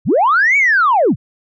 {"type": "linear two-way sweep", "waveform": "sine", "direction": "up then down", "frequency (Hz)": [73.6, 2302, 73.6], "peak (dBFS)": -8, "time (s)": [0.05, 1.16], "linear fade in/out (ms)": 50, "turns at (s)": 0.57, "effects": ["tanh soft clip ceiling -5 dBFS"]}